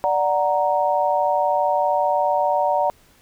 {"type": "chord", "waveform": "sine", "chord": "D augmented", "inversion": "none", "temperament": "equal", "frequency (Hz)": [587.3, 740, 932.3], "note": ["D5", "F#5", "A#5"], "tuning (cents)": [0, 0, 0], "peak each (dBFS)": -21, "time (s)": [0.04, 2.9], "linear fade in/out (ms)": 0, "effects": ["pink hiss -55 dBFS RMS until 3.21 s"]}